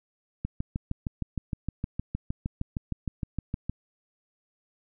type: click train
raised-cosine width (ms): 5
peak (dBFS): -17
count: 22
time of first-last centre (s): 0.45-3.696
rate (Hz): 6.47
effects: none